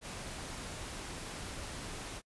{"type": "noise", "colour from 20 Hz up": "pink", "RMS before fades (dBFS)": -43, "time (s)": [0.01, 2.22], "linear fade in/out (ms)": 50, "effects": ["noise-tail reverb RT60 0.1 s tail -26 dB re dry", "resampled to 24000 Hz"]}